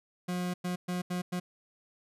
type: tone bursts at uneven times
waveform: 40% pulse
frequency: 179.2 Hz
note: F3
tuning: 45 cents sharp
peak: -30 dBFS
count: 5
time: 0.28-0.54 / 0.64-0.76 / 0.88-1.02 / 1.1-1.22 / 1.32-1.4 s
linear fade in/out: 10 ms
effects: resampled to 32000 Hz